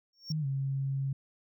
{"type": "tone with exponential growth", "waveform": "triangle", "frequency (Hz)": 5500, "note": "F8", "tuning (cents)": -27, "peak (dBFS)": -33, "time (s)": [0.13, 0.32], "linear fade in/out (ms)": 2, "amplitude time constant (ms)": 40}
{"type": "tone with pitch glide", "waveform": "sine", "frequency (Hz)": [155.56, 136.21], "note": ["D#3", "C#3"], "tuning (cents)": [0, -30], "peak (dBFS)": -29, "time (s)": [0.3, 1.13], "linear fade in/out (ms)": 5, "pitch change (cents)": -230, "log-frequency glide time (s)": [0.4, 0.46]}
{"effects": []}